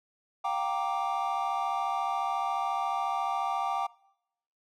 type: chord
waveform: triangle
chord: G minor seventh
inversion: third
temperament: equal with one note detuned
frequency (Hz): 709.8 / 784 / 932.3 / 1174.7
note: F5 / G5 / Bb5 / D6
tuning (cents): +28 / 0 / 0 / 0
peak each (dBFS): -33 / -29 / -33 / -31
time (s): 0.44-3.87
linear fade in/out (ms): 10
effects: noise-tail reverb RT60 0.8 s tail -23 dB re dry + tanh soft clip ceiling -16 dBFS